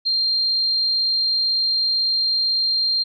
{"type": "tone", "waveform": "sine", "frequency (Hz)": 4186, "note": "C8", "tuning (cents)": 0, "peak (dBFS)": -17, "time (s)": [0.05, 3.04], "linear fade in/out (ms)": 20, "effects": []}